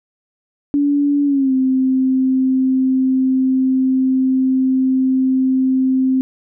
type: tone with pitch glide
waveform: sine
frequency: 286.5 to 261.2 Hz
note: D4 to C4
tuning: -43 to -3 cents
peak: -12 dBFS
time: 0.74-6.21 s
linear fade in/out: 0 ms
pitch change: -160 cents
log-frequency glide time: 1.25-1.53 s
effects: none